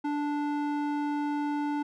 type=tone with band-pass filter; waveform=square; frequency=292.9 Hz; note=D4; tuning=5 cents flat; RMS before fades=-30 dBFS; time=0.04-1.83 s; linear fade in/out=10 ms; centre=600 Hz; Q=1.3; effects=none